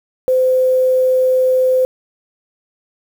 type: tone with quantisation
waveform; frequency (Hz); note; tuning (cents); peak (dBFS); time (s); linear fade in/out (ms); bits
sine; 514; C5; -31; -10; 0.28-1.85; 0; 6
effects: none